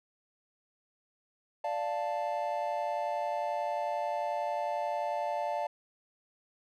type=chord; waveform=triangle; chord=D minor; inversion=none; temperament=equal; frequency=587.3 / 698.5 / 880 Hz; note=D5 / F5 / A5; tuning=0 / 0 / 0 cents; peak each=-33 dBFS; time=1.64-5.67 s; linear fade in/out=5 ms; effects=none